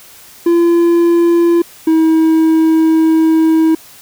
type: tone pair in turn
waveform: triangle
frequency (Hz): 341.1 / 320.9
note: F4 / E4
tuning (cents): -41 / -46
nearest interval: minor second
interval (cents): 105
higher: first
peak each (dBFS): -5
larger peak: neither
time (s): 0.46-1.62 / 1.87-3.75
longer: second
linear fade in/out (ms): 5
effects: white hiss -39 dBFS RMS until 4.01 s